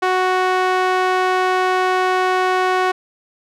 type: tone with band-pass filter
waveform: sawtooth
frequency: 370 Hz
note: F#4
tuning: in tune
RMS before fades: -17 dBFS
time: 0.02-2.92 s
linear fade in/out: 10 ms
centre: 1100 Hz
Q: 0.85
effects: none